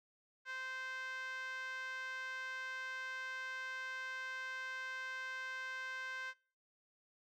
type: tone with band-pass filter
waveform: 5% pulse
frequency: 520 Hz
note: C5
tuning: 11 cents flat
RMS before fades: -44 dBFS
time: 0.45-6.34 s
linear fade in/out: 50 ms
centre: 1500 Hz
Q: 3.5
effects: noise-tail reverb RT60 0.4 s tail -24 dB re dry